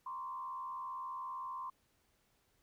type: tone with frequency modulation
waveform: sine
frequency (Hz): 1046.5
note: C6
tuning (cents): 0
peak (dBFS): -40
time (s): 0.06-1.7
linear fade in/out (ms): 5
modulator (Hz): 77.7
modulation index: 0.8
effects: pink hiss -75 dBFS RMS until 2.62 s